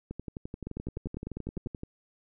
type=two click trains; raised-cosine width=3 ms; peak=-24 / -23 dBFS; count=21 / 11; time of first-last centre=0.11-1.834 / 0.67-1.67 s; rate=11.6 / 10 Hz; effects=none